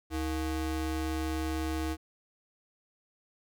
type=ring-modulated tone; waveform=square; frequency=196 Hz; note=G3; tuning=in tune; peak=-28 dBFS; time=0.1-1.97 s; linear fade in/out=50 ms; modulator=123 Hz; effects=none